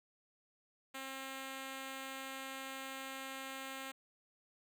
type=tone; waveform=5% pulse; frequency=267.4 Hz; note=C4; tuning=38 cents sharp; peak=-32 dBFS; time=0.94-3.92 s; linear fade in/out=10 ms; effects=none